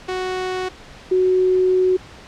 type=tone pair in turn; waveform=sawtooth / sine; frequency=370 / 370 Hz; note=F#4 / F#4; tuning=0 / 0 cents; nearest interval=unison; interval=0 cents; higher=neither; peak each=-18 / -13 dBFS; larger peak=second; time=0.08-0.69 / 1.11-1.97 s; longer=second; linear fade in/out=10 ms; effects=pink hiss -41 dBFS RMS until 2.27 s + low-pass 5000 Hz 12 dB/octave